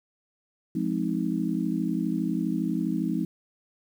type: chord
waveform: sine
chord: F minor seventh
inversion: none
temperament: just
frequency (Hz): 174.61 / 209.5 / 261.9 / 314.3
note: F3 / Ab3 / C4 / Eb4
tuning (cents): 0 / +15 / +2 / +18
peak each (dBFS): -30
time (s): 0.75-3.25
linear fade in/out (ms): 5
effects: 9-bit